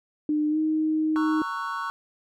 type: tone with pitch glide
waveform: sine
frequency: 301.6 to 312.2 Hz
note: D4 to D#4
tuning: +46 to +6 cents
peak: -21 dBFS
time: 0.29-1.42 s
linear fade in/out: 2 ms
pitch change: +60 cents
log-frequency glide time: 0.49-0.58 s
type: chord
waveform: triangle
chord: F# dominant seventh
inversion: first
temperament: just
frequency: 925 / 1110 / 1332 / 1480 Hz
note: A#5 / C#6 / E6 / F#6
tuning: -14 / +2 / +18 / 0 cents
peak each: -34 / -29 / -34 / -33 dBFS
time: 1.16-1.9 s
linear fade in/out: 0 ms
effects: none